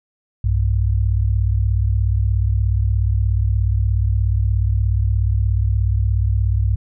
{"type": "tone pair together", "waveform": "sine", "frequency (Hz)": [62.7, 99.53], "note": ["B1", "G2"], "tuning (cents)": [27, 27], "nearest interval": "minor sixth", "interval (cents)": 800, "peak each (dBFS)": -17, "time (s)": [0.44, 6.76], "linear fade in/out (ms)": 5, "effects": []}